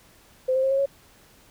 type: tone with pitch steps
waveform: sine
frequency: 516 / 525 / 534.2 / 543.5 / 553 Hz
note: C5 / C5 / C5 / C#5 / C#5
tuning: -24 / +6 / +36 / -34 / -4 cents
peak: -19 dBFS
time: 0.48-0.86 s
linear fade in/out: 10 ms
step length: 76 ms
effects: pink hiss -55 dBFS RMS until 1.5 s